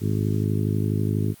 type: harmonic tone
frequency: 52.2 Hz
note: G#1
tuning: 10 cents sharp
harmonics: 2 / 3 / 4 / 5 / 6 / 7 / 8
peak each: -23 / -27 / -29 / -31 / -33 / -34 / -35 dBFS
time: 0-1.35 s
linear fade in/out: 50 ms
effects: white hiss -50 dBFS RMS until 1.4 s + Opus 48 kbps